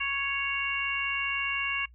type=harmonic tone; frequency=554.4 Hz; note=C#5; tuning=in tune; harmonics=2 / 3 / 4 / 5; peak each=-36 / -36 / -32 / -30 dBFS; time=0-1.86 s; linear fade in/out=10 ms; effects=noise-tail reverb RT60 0.1 s tail -23 dB re dry + added 60 Hz sine -51 dBFS peak until 1.94 s